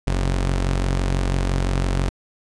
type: tone pair together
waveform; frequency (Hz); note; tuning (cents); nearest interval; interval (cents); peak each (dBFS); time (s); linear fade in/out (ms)
sawtooth; 45.96 / 133.2; F#1 / C3; -11 / +31; octave + tritone; 1842; -15 / -25; 0.07-2.09; 0
effects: resampled to 22050 Hz